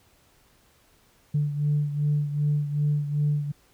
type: beating tone pair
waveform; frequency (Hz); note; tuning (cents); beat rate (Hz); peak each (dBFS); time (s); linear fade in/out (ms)
sine; 146.83 / 149.43; D3 / D3; 0 / +30; 2.6; -22 / -28; 1.34-3.52; 10
effects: tanh soft clip ceiling -16 dBFS + pink hiss -61 dBFS RMS until 3.73 s